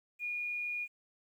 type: tone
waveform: sine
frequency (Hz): 2438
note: D#7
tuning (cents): -36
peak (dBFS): -34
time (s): 0.19-0.88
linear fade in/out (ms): 50
effects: 11-bit